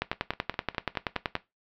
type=two click trains; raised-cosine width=0.3 ms; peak=-10 / -23 dBFS; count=15 / 7; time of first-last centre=0.02-1.353 / 0.13-1.365 s; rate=10.5 / 4.86 Hz; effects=noise-tail reverb RT60 0.2 s tail -17 dB re dry + low-pass 4000 Hz 12 dB/octave